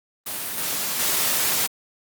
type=noise with level steps; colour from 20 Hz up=white; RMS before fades=-29 / -26 / -22 dBFS; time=0.26-1.67 s; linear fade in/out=10 ms; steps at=0.57 / 0.99 s; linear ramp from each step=10 ms; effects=high-pass 100 Hz 12 dB/octave + Opus 32 kbps